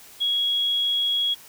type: tone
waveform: sine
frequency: 3322 Hz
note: G#7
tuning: in tune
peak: -20 dBFS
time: 0.2-1.35 s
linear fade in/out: 20 ms
effects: white hiss -47 dBFS RMS until 1.48 s